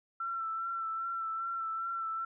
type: tone with vibrato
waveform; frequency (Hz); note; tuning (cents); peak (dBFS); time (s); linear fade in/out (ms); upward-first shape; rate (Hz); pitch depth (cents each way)
sine; 1342; E6; +31; -33; 0.2-2.25; 5; sine; 2.5; 27
effects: none